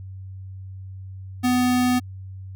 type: tone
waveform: square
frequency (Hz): 249.4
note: B3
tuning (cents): +17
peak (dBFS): -18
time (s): 1.43-2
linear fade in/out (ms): 20
effects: added 95 Hz sine -34 dBFS peak until 2.55 s